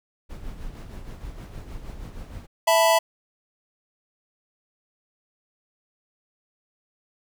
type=noise with tremolo; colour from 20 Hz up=brown; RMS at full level=-35 dBFS; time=0.29-2.47 s; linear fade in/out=20 ms; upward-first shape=sine; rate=6.4 Hz; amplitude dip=50%
type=chord; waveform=square; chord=E suspended fourth; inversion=none; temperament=equal; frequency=659.3 / 880 / 987.8 Hz; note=E5 / A5 / B5; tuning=0 / 0 / 0 cents; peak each=-19 / -23 / -23 dBFS; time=2.67-2.99 s; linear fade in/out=10 ms
effects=none